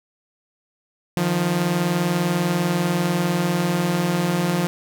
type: tone pair together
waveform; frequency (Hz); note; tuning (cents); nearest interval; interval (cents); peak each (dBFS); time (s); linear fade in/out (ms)
sawtooth; 155.56 / 175.7; D#3 / F3; 0 / +11; major second; 211; -21 / -16; 1.17-4.67; 0
effects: none